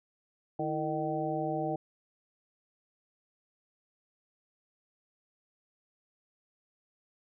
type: harmonic tone with a mistuned harmonic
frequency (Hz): 153.3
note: D#3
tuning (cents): -25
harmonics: 1 / 2 / 3 / 4 / 5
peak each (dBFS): -38 / -35 / -38 / -36 / -35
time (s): 0.59-1.76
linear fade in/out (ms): 5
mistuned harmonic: 2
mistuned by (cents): +100
effects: none